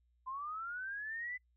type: linear sweep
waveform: sine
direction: up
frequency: 1017 to 2019 Hz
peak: -39 dBFS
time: 0.26-1.38 s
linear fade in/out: 20 ms
effects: noise-tail reverb RT60 0.1 s tail -24 dB re dry + added 60 Hz sine -70 dBFS peak until 1.56 s